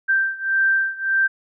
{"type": "beating tone pair", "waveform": "sine", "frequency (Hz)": [1568, 1569.7], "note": ["G6", "G6"], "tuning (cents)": [0, 2], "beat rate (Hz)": 1.7, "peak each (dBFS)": [-19, -21], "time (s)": [0.08, 1.28], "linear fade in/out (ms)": 20, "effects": []}